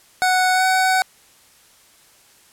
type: tone with pitch glide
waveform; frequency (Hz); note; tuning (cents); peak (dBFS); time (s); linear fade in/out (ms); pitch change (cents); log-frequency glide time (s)
25% pulse; 740 to 750.8; F#5 to F#5; 0 to +25; -11; 0.22-1.02; 0; +25; 0.53-0.64
effects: white hiss -52 dBFS RMS until 2.52 s + low-pass 12000 Hz 12 dB/octave